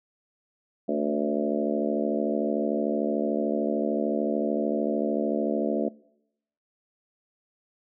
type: harmonic tone with a mistuned harmonic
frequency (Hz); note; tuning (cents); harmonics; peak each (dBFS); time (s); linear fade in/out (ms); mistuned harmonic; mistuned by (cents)
73.42; D2; 0; 3 / 4 / 5 / 6 / 7 / 8 / 9; -30 / -30 / -31 / -35 / -32 / -32 / -32; 0.88-5.89; 10; 4; -36
effects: noise-tail reverb RT60 0.8 s tail -23 dB re dry